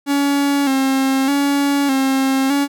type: tone with vibrato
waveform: 45% pulse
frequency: 274.8 Hz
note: C#4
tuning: 15 cents flat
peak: -14 dBFS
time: 0.06-2.68 s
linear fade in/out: 50 ms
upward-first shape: square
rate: 0.82 Hz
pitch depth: 47 cents each way
effects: none